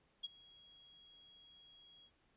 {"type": "tone with ADSR envelope", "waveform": "sine", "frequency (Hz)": 3300, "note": "G#7", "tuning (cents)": -12, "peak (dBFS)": -37, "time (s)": [0.23, 2.11], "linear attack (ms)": 16, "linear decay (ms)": 24, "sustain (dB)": -23, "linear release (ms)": 65, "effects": ["pink hiss -75 dBFS RMS until 2.36 s", "resampled to 8000 Hz"]}